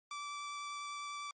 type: tone with vibrato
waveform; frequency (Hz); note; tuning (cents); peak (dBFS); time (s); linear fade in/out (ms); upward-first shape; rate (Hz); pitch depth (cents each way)
sawtooth; 1162; D6; -19; -37; 0.11-1.31; 2; triangle; 10; 8
effects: MP3 32 kbps

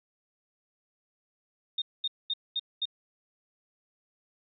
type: tone bursts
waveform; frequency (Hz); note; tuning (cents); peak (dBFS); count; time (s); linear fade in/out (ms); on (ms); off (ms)
sine; 3677; A#7; -24; -27; 5; 1.78-2.855; 5; 39; 220
effects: none

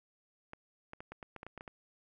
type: clicks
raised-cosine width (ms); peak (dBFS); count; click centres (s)
0.5; -30; 11; 0.534 / 0.934 / 1.005 / 1.12 / 1.228 / 1.363 / 1.431 / 1.466 / 1.577 / 1.609 / 1.678
effects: none

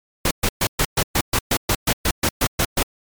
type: noise bursts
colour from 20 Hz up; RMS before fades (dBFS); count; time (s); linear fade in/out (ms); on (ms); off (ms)
pink; -18; 15; 0.25-2.83; 5; 60; 120
effects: MP3 96 kbps

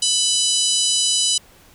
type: harmonic tone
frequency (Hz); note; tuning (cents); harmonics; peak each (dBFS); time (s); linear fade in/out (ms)
994; B5; +11; 3 / 4 / 5 / 6 / 7 / 8 / 9 / 10; -22 / -23 / -24 / -25 / -25 / -26 / -27 / -27; 0.02-1.38; 5
effects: pink hiss -50 dBFS RMS until 1.74 s

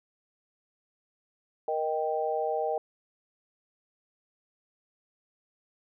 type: chord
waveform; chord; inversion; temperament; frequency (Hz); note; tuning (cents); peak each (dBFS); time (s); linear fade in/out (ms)
sine; Eb major; second; equal with one note detuned; 469.4 / 622.3 / 784; Bb4 / Eb5 / G5; +12 / 0 / 0; -31; 1.68-2.78; 2
effects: none

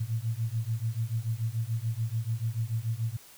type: beating tone pair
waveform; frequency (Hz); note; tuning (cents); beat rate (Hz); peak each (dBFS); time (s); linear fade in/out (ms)
sine; 110.1 / 117; A2 / A#2; +2 / +7; 6.9; -31; 0-3.17; 10
effects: white hiss -53 dBFS RMS until 3.37 s

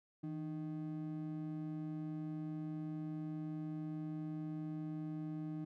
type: ring-modulated tone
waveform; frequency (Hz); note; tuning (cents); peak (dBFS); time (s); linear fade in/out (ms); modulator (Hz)
triangle; 233.1; A#3; 0; -35; 0.23-5.65; 10; 72.4
effects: none

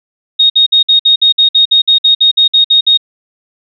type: tone bursts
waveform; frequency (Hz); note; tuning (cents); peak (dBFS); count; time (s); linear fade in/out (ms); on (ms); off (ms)
sine; 3729; A#7; 0; -4; 16; 0.39-2.975; 10; 110; 55
effects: none

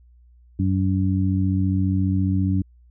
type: harmonic tone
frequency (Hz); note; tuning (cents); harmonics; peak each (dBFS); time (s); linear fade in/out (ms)
94.7; F#2; +41; 1 / 2 / 3; -20 / -23 / -25; 0.59-2.62; 5
effects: added 60 Hz sine -49 dBFS peak until 2.9 s

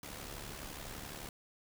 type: noise with amplitude modulation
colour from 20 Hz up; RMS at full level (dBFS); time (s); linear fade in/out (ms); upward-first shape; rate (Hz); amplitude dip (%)
pink; -43; 0.03-1.29; 2; sine; 71.8; 60
effects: none

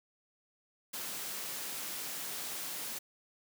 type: high-pass noise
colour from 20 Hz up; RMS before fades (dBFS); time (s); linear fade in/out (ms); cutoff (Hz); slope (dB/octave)
white; -40; 0.93-2.99; 10; 130; 24
effects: none

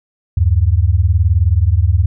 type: beating tone pair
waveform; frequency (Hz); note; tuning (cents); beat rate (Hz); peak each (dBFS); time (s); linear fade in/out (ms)
sine; 77.2 / 96.2; D#2 / G2; -13 / -32; 19; -12; 0.37-2.06; 5
effects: none

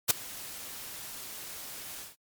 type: noise with ADSR envelope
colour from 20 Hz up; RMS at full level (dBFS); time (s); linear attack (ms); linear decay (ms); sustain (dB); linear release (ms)
white; -19; 0.08-2.16; 26; 6; -23; 150
effects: MP3 96 kbps

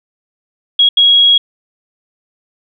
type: tone bursts at uneven times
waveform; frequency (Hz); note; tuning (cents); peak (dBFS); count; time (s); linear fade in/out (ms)
sine; 3310; G#7; -6; -5; 2; 0.79-0.89 / 0.97-1.38; 5
effects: none

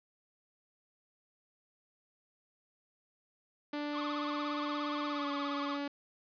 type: tone with pitch glide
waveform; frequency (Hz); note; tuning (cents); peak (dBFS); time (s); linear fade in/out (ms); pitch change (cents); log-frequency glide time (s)
sawtooth; 293.7 to 284.8; D4 to C#4; 0 to +47; -31; 3.73-5.88; 5; -53; 5.08-5.3
type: tone with vibrato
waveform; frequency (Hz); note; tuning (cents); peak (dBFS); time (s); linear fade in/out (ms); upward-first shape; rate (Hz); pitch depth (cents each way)
45% pulse; 1165; D6; -14; -38; 3.92-5.79; 50; sine; 17; 150
effects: resampled to 11025 Hz + 10-bit

